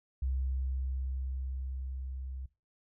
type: tone with level ramp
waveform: sine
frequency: 65.41 Hz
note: C2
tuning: in tune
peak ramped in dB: -29 to -38 dBFS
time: 0.22-2.46 s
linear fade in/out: 5 ms
effects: noise-tail reverb RT60 0.3 s tail -21 dB re dry